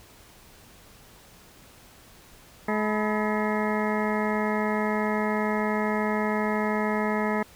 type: harmonic tone with a mistuned harmonic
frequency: 212.9 Hz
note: G#3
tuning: 43 cents sharp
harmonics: 1 / 2 / 3 / 4 / 5 / 6 / 8 / 9 / 10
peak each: -27 / -30 / -32 / -33 / -34 / -35 / -36 / -37 / -37 dBFS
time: 2.68-7.43 s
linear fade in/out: 5 ms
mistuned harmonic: 5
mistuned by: -120 cents
effects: pink hiss -52 dBFS RMS until 7.55 s